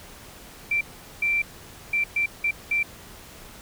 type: tone bursts at uneven times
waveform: sine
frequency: 2349 Hz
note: D7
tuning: in tune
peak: -20 dBFS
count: 6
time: 0.71-0.81 / 1.22-1.42 / 1.93-2.04 / 2.16-2.26 / 2.44-2.51 / 2.71-2.83 s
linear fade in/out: 5 ms
effects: pink hiss -45 dBFS RMS until 3.61 s